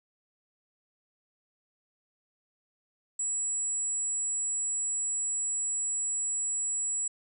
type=tone; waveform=sine; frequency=7800 Hz; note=B8; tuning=23 cents flat; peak=-28 dBFS; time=3.19-7.08 s; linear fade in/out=5 ms; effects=none